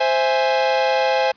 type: chord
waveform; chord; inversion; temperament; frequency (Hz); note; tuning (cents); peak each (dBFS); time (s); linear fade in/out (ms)
45% pulse; C augmented; none; equal; 523.3 / 659.3 / 830.6; C5 / E5 / G#5; 0 / 0 / 0; -19 / -23 / -20; 0-1.32; 10
effects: pink hiss -55 dBFS RMS until 1.36 s + resampled to 11025 Hz